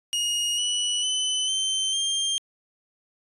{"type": "tone with pitch steps", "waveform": "sawtooth", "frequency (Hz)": [2871, 2947, 3024, 3104, 3186], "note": ["F7", "F#7", "F#7", "G7", "G7"], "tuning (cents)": [47, -8, 37, -18, 27], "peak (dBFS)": -20, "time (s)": [0.13, 2.38], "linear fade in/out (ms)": 0, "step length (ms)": 450, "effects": ["resampled to 24000 Hz"]}